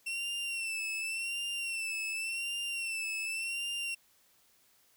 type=tone with vibrato; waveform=40% pulse; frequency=2700 Hz; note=E7; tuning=41 cents sharp; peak=-33 dBFS; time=0.06-3.95 s; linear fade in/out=10 ms; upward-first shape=sine; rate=0.89 Hz; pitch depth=62 cents each way; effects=white hiss -67 dBFS RMS until 4.96 s